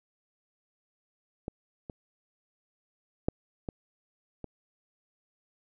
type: clicks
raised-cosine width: 2 ms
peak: -21 / -26 / -12 / -21 / -25 dBFS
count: 5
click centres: 1.481 / 1.898 / 3.285 / 3.688 / 4.443 s
effects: none